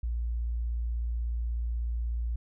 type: tone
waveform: sine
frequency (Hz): 58.2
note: A#1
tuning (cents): -2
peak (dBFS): -28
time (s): 0.03-2.36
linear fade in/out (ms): 5
effects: none